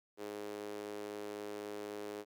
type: tone with high-pass filter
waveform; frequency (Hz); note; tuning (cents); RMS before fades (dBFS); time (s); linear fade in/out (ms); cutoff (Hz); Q
sawtooth; 103.83; G#2; 0; -44; 0.17-2.25; 50; 390; 3.4
effects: none

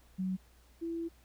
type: tone pair in turn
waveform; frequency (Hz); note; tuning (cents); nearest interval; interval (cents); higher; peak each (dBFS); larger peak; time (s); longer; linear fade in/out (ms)
sine; 187.1 / 333.4; F#3 / E4; +20 / +20; minor seventh; 1000; second; -31 / -34; first; 0.18-0.37 / 0.81-1.09; second; 20
effects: added 60 Hz sine -60 dBFS peak until 1.24 s + pink hiss -66 dBFS RMS until 1.24 s

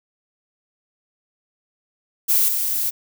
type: noise with level steps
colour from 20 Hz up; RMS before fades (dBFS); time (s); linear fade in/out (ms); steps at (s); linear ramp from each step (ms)
violet; -17 / -22; 2.28-2.91; 20; 2.48; 5
effects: none

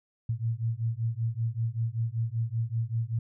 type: beating tone pair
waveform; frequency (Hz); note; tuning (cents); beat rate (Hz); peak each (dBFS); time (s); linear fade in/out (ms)
sine; 112 / 117.2; A2 / A#2; +31 / +10; 5.2; -30; 0.29-3.19; 5
effects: none

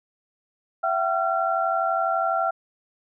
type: tone cluster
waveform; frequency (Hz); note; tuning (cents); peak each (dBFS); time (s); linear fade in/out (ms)
sine; 670 / 762 / 1366; E5 / G5 / F6; +28 / -49 / -39; -25 / -25 / -25; 0.83-2.51; 10
effects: none

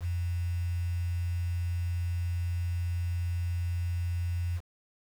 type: tone with quantisation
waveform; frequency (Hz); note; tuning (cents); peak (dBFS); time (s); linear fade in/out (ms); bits
sine; 87.2; F2; -2; -28; 0-4.61; 50; 8
effects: none

